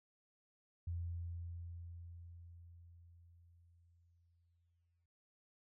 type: tone with exponential decay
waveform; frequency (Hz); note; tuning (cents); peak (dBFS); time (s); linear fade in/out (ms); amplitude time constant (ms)
sine; 85.6; F2; -34; -38; 0.87-5.06; 5; 910
effects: noise-tail reverb RT60 0.1 s tail -25 dB re dry